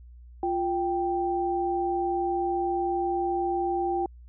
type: tone pair together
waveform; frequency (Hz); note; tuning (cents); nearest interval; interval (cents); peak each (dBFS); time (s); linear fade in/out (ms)
sine; 349.4 / 784; F4 / G5; +1 / 0; octave + major second; 1399; -27; 0.43-4.06; 2
effects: added 60 Hz sine -45 dBFS peak until 4.28 s